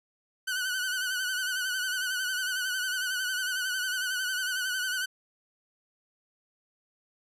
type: tone with vibrato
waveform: sawtooth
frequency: 1498 Hz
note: F#6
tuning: 21 cents sharp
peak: -25 dBFS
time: 0.47-5.06 s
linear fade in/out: 10 ms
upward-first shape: sine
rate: 11 Hz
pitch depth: 58 cents each way
effects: resampled to 32000 Hz